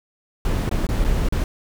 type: noise with dropouts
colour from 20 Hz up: brown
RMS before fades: -20 dBFS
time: 0.45-1.44 s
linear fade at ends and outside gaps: 1 ms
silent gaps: 0.693-0.713 / 0.868-0.889 / 1.042-1.047 / 1.287-1.324 s
effects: none